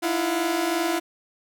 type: tone cluster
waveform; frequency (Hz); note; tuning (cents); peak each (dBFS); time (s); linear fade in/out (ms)
sawtooth; 314.8 / 337.5 / 723; D#4 / E4 / F#5; +20 / +41 / -40; -26 / -20 / -26; 0.02-1; 20
effects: none